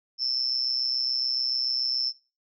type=tone with amplitude modulation; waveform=sine; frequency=5320 Hz; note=E8; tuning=15 cents sharp; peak=-20 dBFS; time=0.18-2.13 s; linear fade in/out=50 ms; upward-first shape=sine; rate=127 Hz; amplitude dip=85%; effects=noise-tail reverb RT60 0.3 s tail -18 dB re dry